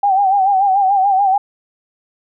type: tone with vibrato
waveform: sine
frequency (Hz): 782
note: G5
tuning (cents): -4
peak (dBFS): -10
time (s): 0.03-1.38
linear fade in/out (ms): 5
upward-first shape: sine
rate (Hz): 6.9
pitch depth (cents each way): 76
effects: none